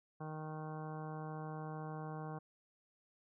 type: harmonic tone with a mistuned harmonic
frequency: 155.56 Hz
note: D#3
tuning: in tune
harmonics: 1 / 2 / 3 / 4 / 5 / 6 / 7 / 8 / 9 / 10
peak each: -44 / -52 / -51 / -55 / -50 / -58 / -53 / -64 / -60 / -63 dBFS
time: 0.2-2.39 s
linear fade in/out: 10 ms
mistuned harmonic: 10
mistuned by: -27 cents
effects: none